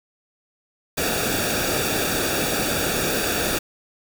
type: noise with comb filter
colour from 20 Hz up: pink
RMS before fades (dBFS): -23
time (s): 0.97-3.59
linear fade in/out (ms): 10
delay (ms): 0.97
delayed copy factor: -0.7
effects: none